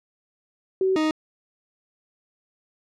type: tone pair in turn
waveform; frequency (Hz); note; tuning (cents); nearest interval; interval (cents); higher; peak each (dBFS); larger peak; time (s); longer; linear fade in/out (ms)
sine / 40% pulse; 379.1 / 311.4; F#4 / D#4; +42 / +2; minor third; 340; first; -18 / -19; first; 0.81-0.96 / 0.96-1.11; neither; 2
effects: low-pass 5000 Hz 12 dB/octave